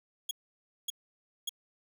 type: tone bursts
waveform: sawtooth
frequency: 3322 Hz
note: G#7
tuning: in tune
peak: -28 dBFS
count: 3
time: 0.29-1.493 s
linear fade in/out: 5 ms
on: 21 ms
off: 570 ms
effects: none